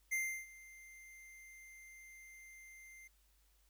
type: tone with ADSR envelope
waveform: square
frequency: 2093 Hz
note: C7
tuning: in tune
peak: -34 dBFS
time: 0.11-3.08 s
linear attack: 19 ms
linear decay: 330 ms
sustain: -21 dB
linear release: 10 ms
effects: added 50 Hz sine -70 dBFS peak until 3.69 s + white hiss -75 dBFS RMS until 3.69 s